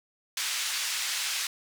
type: band-pass noise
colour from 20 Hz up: white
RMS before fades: -31 dBFS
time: 0.37-1.47 s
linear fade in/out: 2 ms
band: 1600 to 6400 Hz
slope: 12 dB/octave
effects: none